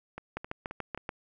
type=two click trains; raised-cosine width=0.5 ms; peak=-24 / -19 dBFS; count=4 / 6; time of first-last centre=0.18-0.976 / 0.37-1.092 s; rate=3.77 / 6.93 Hz; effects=none